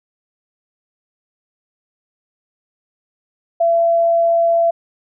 sine tone, 674 Hz, E5, 38 cents sharp, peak -11 dBFS, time 3.6-4.71 s, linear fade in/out 10 ms, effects none

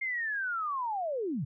sine linear sweep, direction down, 2135 to 112 Hz, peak -30 dBFS, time 0.01-1.45 s, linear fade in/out 10 ms, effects none

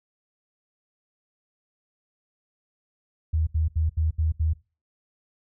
sine tone bursts, 79.3 Hz, D#2, 33 cents sharp, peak -20 dBFS, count 6, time 3.33-4.535 s, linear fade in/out 10 ms, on 140 ms, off 73 ms, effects noise-tail reverb RT60 0.3 s tail -20 dB re dry

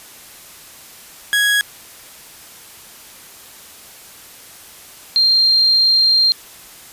30% pulse / sine tone pair in turn, 1661.2 / 4186 Hz, G#6 / C8, 0 / 0 cents, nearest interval octave + major third, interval 1600 cents, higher second, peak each -10 dBFS, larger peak neither, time 1.33-1.61 / 5.16-6.32 s, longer second, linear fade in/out 0 ms, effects white hiss -40 dBFS RMS until 6.92 s + resampled to 32000 Hz

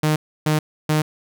sawtooth tone bursts, 153.6 Hz, D#3, 22 cents flat, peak -12 dBFS, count 3, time 0.03-1.02 s, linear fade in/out 5 ms, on 130 ms, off 300 ms, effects none

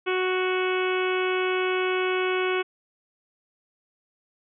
harmonic tone, 370 Hz, F#4, in tune, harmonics 1 / 2 / 3 / 4 / 5 / 6 / 7 / 8 / 9, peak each -24 / -35 / -32 / -32 / -41 / -33 / -34 / -38 / -42 dBFS, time 0.06-2.63 s, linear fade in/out 20 ms, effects none

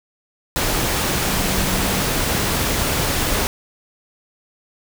sine tone in noise, 189.9 Hz, F#3, 45 cents sharp, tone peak -27 dBFS, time 1.26-2.03 s, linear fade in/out 0 ms, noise pink, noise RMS -20 dBFS, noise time 0.56-3.47 s, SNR -10 dB, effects none

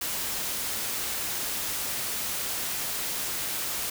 white noise, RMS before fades -31 dBFS, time 0.01-3.9 s, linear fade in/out 5 ms, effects none

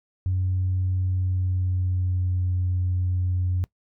sine tone with pitch glide, 92.5 to 90.75 Hz, F#2 to F#2, 0 to -33 cents, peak -20 dBFS, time 0.26-3.64 s, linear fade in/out 0 ms, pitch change -33 cents, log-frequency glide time 1.02-2.49 s, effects noise-tail reverb RT60 0.1 s tail -22 dB re dry + tanh soft clip ceiling -17 dBFS

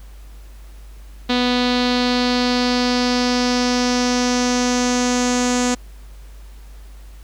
sawtooth tone with low-pass filter sweep, 247.1 Hz, B3, 1 cent sharp, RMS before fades -18 dBFS, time 1.29-5.75 s, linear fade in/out 10 ms, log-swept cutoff 3900 to 7000 Hz, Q 3.9, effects added 50 Hz sine -36 dBFS peak until 7.23 s + pink hiss -51 dBFS RMS until 7.23 s

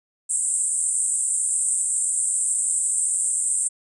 pink band-pass noise, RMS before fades -23 dBFS, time 0.29-3.69 s, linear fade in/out 20 ms, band 7800 to 9100 Hz, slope 96 dB/octave, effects none

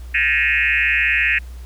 sine tone with frequency modulation, 2165 Hz, C#7, 41 cents flat, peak -14 dBFS, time 0.14-1.39 s, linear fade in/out 10 ms, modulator 145 Hz, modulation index 3.4, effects added 61 Hz sine -31 dBFS peak until 1.65 s + pink hiss -49 dBFS RMS until 1.65 s

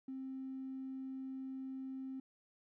triangle tone, 264.4 Hz, C4, 18 cents sharp, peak -38 dBFS, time 0.08-2.2 s, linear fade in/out 5 ms, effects tanh soft clip ceiling -39 dBFS

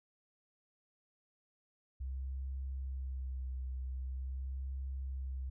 sine tone with vibrato, 65.4 Hz, C2, in tune, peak -37 dBFS, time 2-5.5 s, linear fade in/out 10 ms, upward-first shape sine, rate 0.44 Hz, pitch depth 30 cents each way, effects none

